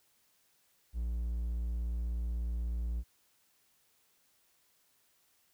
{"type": "tone", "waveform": "triangle", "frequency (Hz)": 58.2, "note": "A#1", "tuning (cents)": -2, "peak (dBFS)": -30, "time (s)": [0.93, 3.04], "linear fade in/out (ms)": 50, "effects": ["white hiss -71 dBFS RMS until 5.53 s"]}